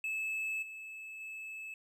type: tone with level steps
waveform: triangle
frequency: 2607 Hz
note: E7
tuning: 20 cents flat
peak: -32 / -42 / -40 dBFS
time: 0.04-1.74 s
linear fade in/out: 2 ms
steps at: 0.62 / 1.2 s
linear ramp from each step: 10 ms
effects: none